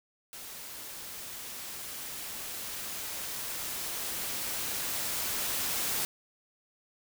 white noise with level ramp, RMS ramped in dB -44 to -31 dBFS, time 0.33-6.05 s, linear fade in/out 0 ms, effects none

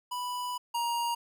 square tone pair in turn, 987.8 / 942.6 Hz, B5 / A#5, 0 / +19 cents, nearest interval minor second, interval 81 cents, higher first, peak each -33 / -29 dBFS, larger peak second, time 0.11-0.58 / 0.74-1.15 s, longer first, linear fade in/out 10 ms, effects none

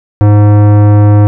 sine tone with tanh clipping, 103.83 Hz, G#2, in tune, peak -4 dBFS, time 0.21-1.27 s, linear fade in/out 0 ms, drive 18 dB, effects none

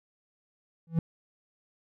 triangle tone with exponential growth, 164.81 Hz, E3, in tune, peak -16 dBFS, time 0.87-0.99 s, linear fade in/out 2 ms, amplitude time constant 24 ms, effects none

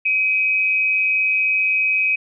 sine tone pair together, 2328 / 2523 Hz, D7 / D#7, -16 / +23 cents, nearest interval minor second, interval 139 cents, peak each -23 / -16 dBFS, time 0.05-2.16 s, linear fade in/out 10 ms, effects none

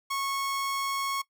sawtooth tone, 1099 Hz, C#6, 15 cents flat, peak -25 dBFS, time 0.1-1.22 s, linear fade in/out 10 ms, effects noise-tail reverb RT60 0.1 s tail -19 dB re dry

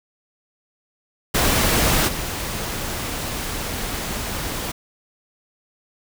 pink noise with level steps, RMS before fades -18 / -27 dBFS, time 1.34-4.72 s, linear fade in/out 10 ms, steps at 2.07 s, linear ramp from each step 20 ms, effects none

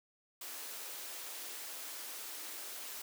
white high-pass noise, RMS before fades -45 dBFS, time 0.41-3.02 s, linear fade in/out 5 ms, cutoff 290 Hz, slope 24 dB/octave, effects none

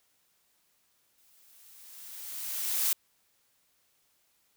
blue noise with exponential growth, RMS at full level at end -26 dBFS, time 1.18-2.93 s, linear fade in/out 2 ms, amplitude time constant 380 ms, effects white hiss -71 dBFS RMS until 4.56 s

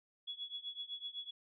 sine tone with tremolo, 3373 Hz, G#7, 26 cents sharp, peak -38 dBFS, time 0.27-1.31 s, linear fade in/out 10 ms, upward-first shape triangle, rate 7.9 Hz, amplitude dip 95%, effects none

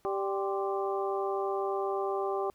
harmonic tone with a mistuned harmonic, 196 Hz, G3, in tune, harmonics 2 / 3 / 4 / 5 / 6, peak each -31 / -38 / -35 / -40 / -39 dBFS, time 0.05-2.5 s, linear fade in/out 0 ms, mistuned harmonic 5, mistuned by +110 cents, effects pink hiss -68 dBFS RMS until 2.54 s

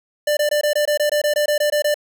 square tone bursts, 593 Hz, D5, 17 cents sharp, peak -16 dBFS, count 14, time 0.27-1.943 s, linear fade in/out 5 ms, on 100 ms, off 21 ms, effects none

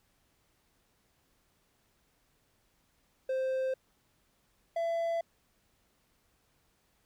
triangle tone pair in turn, 523.3 / 670.2 Hz, C5 / E5, 0 / +29 cents, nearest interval major third, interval 429 cents, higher second, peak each -27 dBFS, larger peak neither, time 3.29-3.74 / 4.76-5.21 s, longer neither, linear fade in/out 5 ms, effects pink hiss -72 dBFS RMS until 7.05 s

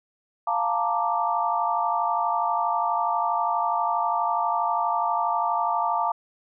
sine chord, Bb major seventh, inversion second, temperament equal, 698.5 / 880 / 932.3 / 1174.7 Hz, F5 / A5 / Bb5 / D6, 0 / 0 / 0 / 0 cents, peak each -27 dBFS, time 0.47-6.12 s, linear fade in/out 5 ms, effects none

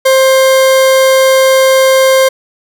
40% pulse tone, 528 Hz, C5, 16 cents sharp, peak -4 dBFS, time 0.05-2.29 s, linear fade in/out 10 ms, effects none

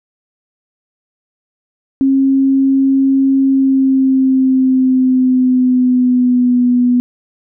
sine tone with pitch glide, 270 to 246.2 Hz, C#4 to B3, -45 to -5 cents, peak -8 dBFS, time 2.01-7 s, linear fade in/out 0 ms, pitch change -160 cents, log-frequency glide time 3.4-6.62 s, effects none

